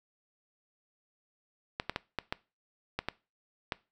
clicks, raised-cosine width 0.3 ms, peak -15 dBFS, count 8, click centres 1.799 / 1.896 / 1.961 / 2.187 / 2.325 / 2.99 / 3.086 / 3.722 s, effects noise-tail reverb RT60 0.3 s tail -21 dB re dry

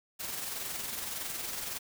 white noise with amplitude modulation, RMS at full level -36 dBFS, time 0.19-1.79 s, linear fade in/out 20 ms, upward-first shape sine, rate 21.7 Hz, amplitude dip 40%, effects none

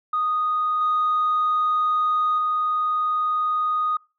sine tone with level steps, 1240 Hz, D#6, 6 cents flat, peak -19 / -17 / -19 dBFS, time 0.13-3.97 s, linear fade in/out 5 ms, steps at 0.81 / 2.38 s, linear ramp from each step 2 ms, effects noise-tail reverb RT60 0.3 s tail -24 dB re dry + tanh soft clip ceiling -15 dBFS

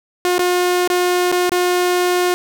sawtooth tone with dropouts, 358.2 Hz, F4, 44 cents sharp, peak -10 dBFS, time 0.25-2.34 s, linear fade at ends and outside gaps 0 ms, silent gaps 0.382-0.392 / 0.876-0.901 / 1.317-1.324 / 1.494-1.519 s, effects none

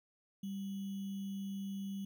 sine tone with sample-and-hold, 196.4 Hz, G3, 4 cents sharp, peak -38 dBFS, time 0.43-2.05 s, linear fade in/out 5 ms, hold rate 3150 Hz, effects none

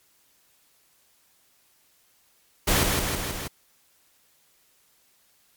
pink noise with echo, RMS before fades -21 dBFS, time 2.67-2.84 s, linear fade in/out 10 ms, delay 160 ms, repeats 4, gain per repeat -3 dB, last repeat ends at 3.48 s, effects white hiss -63 dBFS RMS until 5.56 s + MP3 96 kbps

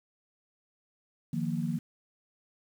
sine chord, Eb suspended second, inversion none, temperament equal, 155.56 / 174.61 / 233.1 Hz, Eb3 / F3 / Bb3, 0 / 0 / 0 cents, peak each -33 dBFS, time 1.33-1.79 s, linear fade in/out 5 ms, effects 9-bit

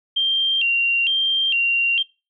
sine tone with vibrato, 2960 Hz, F#7, in tune, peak -16 dBFS, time 0.16-2.03 s, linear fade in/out 10 ms, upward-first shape square, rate 1.1 Hz, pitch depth 120 cents each way, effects noise-tail reverb RT60 0.3 s tail -23 dB re dry

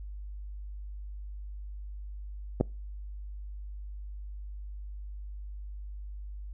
clicks, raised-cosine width 2 ms, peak -21 / -10 dBFS, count 2, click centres 2.602 / 2.61 s, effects noise-tail reverb RT60 0.3 s tail -26 dB re dry + added 50 Hz sine -38 dBFS peak until 6.53 s

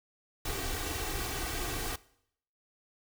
pink noise with comb filter, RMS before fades -35 dBFS, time 0.45-1.96 s, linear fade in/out 5 ms, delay 2.6 ms, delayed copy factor +0.7, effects noise-tail reverb RT60 0.7 s tail -20 dB re dry

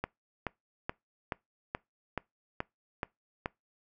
click train, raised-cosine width 0.5 ms, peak -17 dBFS, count 9, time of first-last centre 0.04-3.459 s, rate 2.34 Hz, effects noise-tail reverb RT60 0.2 s tail -24 dB re dry

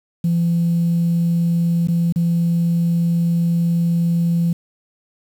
sine tone with dropouts, 169.8 Hz, F3, 48 cents flat, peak -13 dBFS, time 0.24-4.53 s, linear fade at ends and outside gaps 5 ms, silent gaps 1.873-1.884 / 2.125-2.159 s, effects tanh soft clip ceiling -11 dBFS + 7-bit

